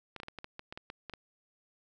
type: clicks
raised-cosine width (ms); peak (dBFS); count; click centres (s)
0.3; -26; 12; 0.163 / 0.201 / 0.233 / 0.284 / 0.387 / 0.444 / 0.594 / 0.725 / 0.775 / 0.901 / 1.097 / 1.137
effects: none